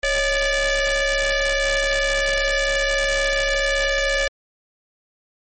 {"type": "ring-modulated tone", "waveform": "sawtooth", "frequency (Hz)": 587.3, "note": "D5", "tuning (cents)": 0, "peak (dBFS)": -11, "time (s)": [0.03, 4.28], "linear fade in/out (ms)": 5, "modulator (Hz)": 1140, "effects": ["MP3 32 kbps"]}